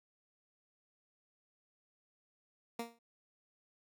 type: tone with exponential decay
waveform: 15% pulse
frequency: 233.1 Hz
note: A#3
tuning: in tune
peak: -29 dBFS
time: 2.79-2.99 s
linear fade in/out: 5 ms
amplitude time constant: 42 ms
effects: none

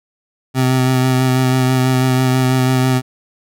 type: tone with vibrato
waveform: 25% pulse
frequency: 129.1 Hz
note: C3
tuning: 23 cents flat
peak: -8 dBFS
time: 0.54-3.02 s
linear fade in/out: 50 ms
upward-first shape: sine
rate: 6.1 Hz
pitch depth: 18 cents each way
effects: none

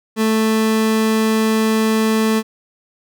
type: tone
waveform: 30% pulse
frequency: 220 Hz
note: A3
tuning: in tune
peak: -11 dBFS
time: 0.16-2.43 s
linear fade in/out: 50 ms
effects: none

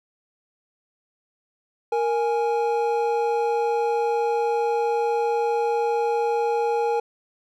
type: tone pair together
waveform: triangle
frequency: 466.2 / 830.7 Hz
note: A#4 / G#5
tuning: 0 / 0 cents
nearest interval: minor seventh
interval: 1000 cents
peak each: -20 / -22 dBFS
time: 1.92-7 s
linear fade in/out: 5 ms
effects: none

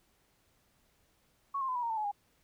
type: tone with pitch steps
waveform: sine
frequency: 1108.7 / 1061.1 / 1015.5 / 971.9 / 930.2 / 890.2 / 852 / 815.4 Hz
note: C#6 / C6 / B5 / B5 / A#5 / A5 / G#5 / G#5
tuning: 0 / +24 / +48 / -28 / -4 / +20 / +44 / -32 cents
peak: -31 dBFS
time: 1.54-2.116 s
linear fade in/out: 10 ms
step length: 72 ms
effects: pink hiss -71 dBFS RMS until 2.43 s

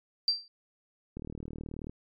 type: tone with exponential decay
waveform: sine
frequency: 4699 Hz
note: D8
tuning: in tune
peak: -19 dBFS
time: 0.28-0.48 s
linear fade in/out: 1 ms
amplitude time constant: 43 ms
type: click train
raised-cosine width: 3 ms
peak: -27 dBFS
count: 29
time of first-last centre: 1.17-1.895 s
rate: 38.6 Hz
effects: MP3 64 kbps

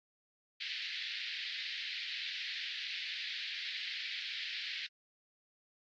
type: band-pass noise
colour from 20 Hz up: white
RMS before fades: -41 dBFS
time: 0.6-4.87 s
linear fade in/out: 10 ms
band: 1800 to 4400 Hz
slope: 48 dB/octave
effects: AAC 48 kbps

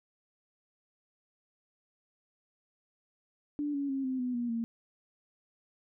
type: tone with pitch steps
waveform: sine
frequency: 292.7 / 281.3 / 270.3 / 259.7 / 249.6 / 239.8 / 230.4 Hz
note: D4 / C#4 / C#4 / C4 / B3 / A#3 / A#3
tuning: -6 / +26 / -44 / -13 / +19 / +49 / -20 cents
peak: -30 dBFS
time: 3.59-4.64 s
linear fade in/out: 0 ms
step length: 150 ms
effects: none

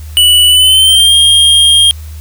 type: tone with pitch glide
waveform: square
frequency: 2957 to 3225 Hz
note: F#7 to G7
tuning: -2 to +48 cents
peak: -4 dBFS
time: 0.17-1.91 s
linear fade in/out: 0 ms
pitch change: +150 cents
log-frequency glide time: 0.47-1.15 s
effects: added 77 Hz sine -23 dBFS peak until 2.2 s + white hiss -39 dBFS RMS until 2.2 s

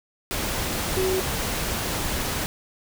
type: tone in noise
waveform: sine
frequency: 375.2 Hz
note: F#4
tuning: 24 cents sharp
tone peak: -22 dBFS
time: 0.97-1.2 s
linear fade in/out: 0 ms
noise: pink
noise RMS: -27 dBFS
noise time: 0.31-2.46 s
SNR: +2 dB
effects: none

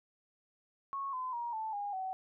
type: tone with pitch steps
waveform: sine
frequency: 1100 / 1020.4 / 946.6 / 878.1 / 814.6 / 755.7 Hz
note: C#6 / C6 / A#5 / A5 / G#5 / F#5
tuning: -14 / -44 / +26 / -4 / -34 / +36 cents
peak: -35 dBFS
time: 0.93-2.13 s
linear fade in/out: 0 ms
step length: 200 ms
effects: none

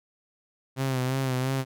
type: tone with vibrato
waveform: sawtooth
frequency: 130.81 Hz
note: C3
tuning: in tune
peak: -21 dBFS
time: 0.76-1.65 s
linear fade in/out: 50 ms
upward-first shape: sine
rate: 2.9 Hz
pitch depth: 50 cents each way
effects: none

